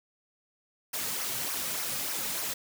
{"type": "noise with flanger", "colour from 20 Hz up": "white", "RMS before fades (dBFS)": -33, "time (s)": [0.93, 2.54], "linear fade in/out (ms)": 10, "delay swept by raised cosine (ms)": [0.25, 2.95], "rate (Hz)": 3.4, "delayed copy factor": -0.6, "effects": []}